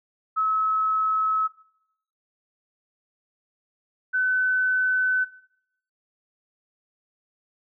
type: tone pair in turn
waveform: sine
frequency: 1291 / 1511.3 Hz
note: E6 / F#6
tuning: -37 / +36 cents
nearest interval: minor third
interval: 273 cents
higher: second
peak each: -20 dBFS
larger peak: neither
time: 0.36-1.48 / 4.13-5.25 s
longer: neither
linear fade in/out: 20 ms
effects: noise-tail reverb RT60 0.7 s tail -17 dB re dry